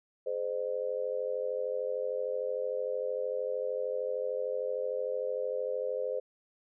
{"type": "tone with amplitude modulation", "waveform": "sine", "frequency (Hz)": 516, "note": "C5", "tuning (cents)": -24, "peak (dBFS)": -26, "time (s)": [0.26, 6.2], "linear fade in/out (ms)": 10, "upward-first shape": "sine", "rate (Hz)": 93.2, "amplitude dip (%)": 100, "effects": []}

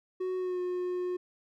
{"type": "tone with pitch glide", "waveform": "triangle", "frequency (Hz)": [370, 360.5], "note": ["F#4", "F#4"], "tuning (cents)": [0, -45], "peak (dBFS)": -28, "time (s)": [0.2, 1.17], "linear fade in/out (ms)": 10, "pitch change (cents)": -45, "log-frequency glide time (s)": [0.37, 0.59], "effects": []}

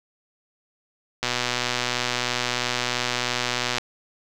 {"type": "click train", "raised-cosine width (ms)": 0.2, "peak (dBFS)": -6, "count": 315, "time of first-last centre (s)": [1.23, 3.783], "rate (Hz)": 123, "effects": []}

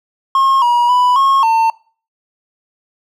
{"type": "tone with pitch steps", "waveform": "triangle", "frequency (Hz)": [1077, 960, 990, 1087, 900], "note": ["C6", "B5", "B5", "C#6", "A5"], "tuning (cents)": [50, -49, 4, -34, 39], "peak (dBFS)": -7, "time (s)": [0.35, 1.7], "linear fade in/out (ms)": 2, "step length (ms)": 270, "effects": ["noise-tail reverb RT60 0.4 s tail -22 dB re dry"]}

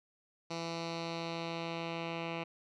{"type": "tone with low-pass filter sweep", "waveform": "10% pulse", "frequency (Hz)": 166.8, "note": "E3", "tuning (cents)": 21, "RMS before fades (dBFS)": -39, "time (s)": [0.5, 2.44], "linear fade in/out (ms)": 10, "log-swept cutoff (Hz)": [5000, 2800], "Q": 2.3, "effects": []}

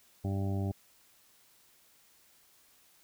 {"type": "harmonic tone", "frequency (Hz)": 98, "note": "G2", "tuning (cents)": 0, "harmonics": [1, 2, 3, 4, 6, 7, 8], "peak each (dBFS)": [-31, -37, -41, -43, -47, -48, -49], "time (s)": [0.24, 0.72], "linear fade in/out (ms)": 10, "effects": ["white hiss -64 dBFS RMS until 3.03 s"]}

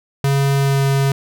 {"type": "tone with pitch glide", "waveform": "square", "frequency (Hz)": [138.59, 137.39], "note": ["C#3", "C#3"], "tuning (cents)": [0, -15], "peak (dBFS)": -14, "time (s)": [0.24, 1.12], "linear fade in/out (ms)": 2, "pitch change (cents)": -15, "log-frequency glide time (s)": [0.56, 0.83], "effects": []}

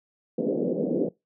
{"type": "band-pass noise", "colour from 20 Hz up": "white", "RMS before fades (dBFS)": -26, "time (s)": [0.38, 1.09], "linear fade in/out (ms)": 5, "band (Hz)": [170, 520], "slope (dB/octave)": 48, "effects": ["noise-tail reverb RT60 0.2 s tail -22 dB re dry"]}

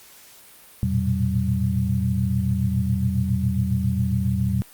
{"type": "tone cluster", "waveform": "sine", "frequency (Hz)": [85.4, 109.6, 117.2, 124.4, 191.1], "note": ["F2", "A2", "A#2", "B2", "G3"], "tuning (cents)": [-38, -6, 10, 13, -44], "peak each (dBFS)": [-25, -33, -25, -26, -24], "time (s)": [0.83, 4.62], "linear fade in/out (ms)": 0, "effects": ["white hiss -48 dBFS RMS until 4.73 s", "Opus 48 kbps"]}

